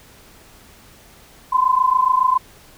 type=tone pair together; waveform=sine; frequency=1011 / 1038.2 Hz; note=B5 / C6; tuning=+40 / -14 cents; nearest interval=unison; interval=46 cents; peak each=-16 dBFS; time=1.52-2.38 s; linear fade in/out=10 ms; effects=pink hiss -47 dBFS RMS until 2.77 s